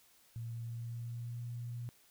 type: tone with pitch glide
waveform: sine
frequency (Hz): 115.9 to 119.71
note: A#2 to A#2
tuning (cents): -10 to +46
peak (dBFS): -39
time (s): 0.36-1.89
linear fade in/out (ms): 0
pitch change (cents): +56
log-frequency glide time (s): 0.52-1.45
effects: white hiss -66 dBFS RMS until 2.1 s